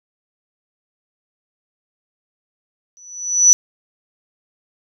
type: tone with exponential growth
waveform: sine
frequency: 5940 Hz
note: F#8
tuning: 6 cents sharp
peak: -3 dBFS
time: 2.97-3.53 s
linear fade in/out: 0 ms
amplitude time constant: 120 ms
effects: none